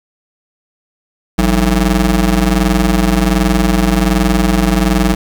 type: ring-modulated tone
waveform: 25% pulse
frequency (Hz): 122.7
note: B2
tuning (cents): -11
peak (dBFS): -3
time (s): 1.38-5.15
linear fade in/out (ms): 10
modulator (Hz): 72
effects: 7-bit